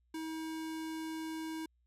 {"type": "tone", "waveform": "square", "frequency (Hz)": 319.3, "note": "D#4", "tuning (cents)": 45, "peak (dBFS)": -39, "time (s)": [0.14, 1.66], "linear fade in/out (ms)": 5, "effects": ["added 60 Hz sine -70 dBFS peak until 1.86 s", "resampled to 32000 Hz"]}